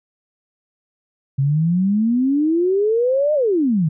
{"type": "exponential two-way sweep", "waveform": "sine", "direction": "up then down", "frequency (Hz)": [132.9, 618, 146.2], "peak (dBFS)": -14, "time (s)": [1.38, 3.89], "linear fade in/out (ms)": 10, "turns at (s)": 3.34, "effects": []}